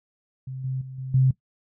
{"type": "tone with level steps", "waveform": "sine", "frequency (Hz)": 131.1, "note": "C3", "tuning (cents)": 4, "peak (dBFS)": [-31, -25, -35, -30, -15], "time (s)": [0.47, 1.31], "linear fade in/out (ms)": 5, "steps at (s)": [0.64, 0.81, 0.98, 1.14], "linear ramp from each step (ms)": 5, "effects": ["noise-tail reverb RT60 0.1 s tail -18 dB re dry"]}